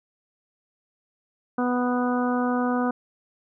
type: harmonic tone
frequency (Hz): 247.2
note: B3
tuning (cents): +2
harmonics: 1 / 2 / 3 / 4 / 5 / 6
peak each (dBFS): -23 / -29 / -30 / -33 / -32 / -35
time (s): 1.58-2.91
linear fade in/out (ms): 5
effects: none